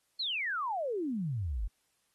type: exponential sweep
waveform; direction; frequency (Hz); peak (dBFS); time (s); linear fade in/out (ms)
sine; down; 4399 to 43.65; -31; 0.19-1.68; 10
effects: white hiss -75 dBFS RMS until 2.14 s + AAC 32 kbps